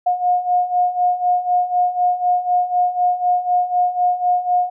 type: beating tone pair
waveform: sine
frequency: 716 / 720 Hz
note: F5 / F#5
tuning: +43 / -47 cents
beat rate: 4 Hz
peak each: -20 / -16 dBFS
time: 0.06-4.7 s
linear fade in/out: 10 ms
effects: none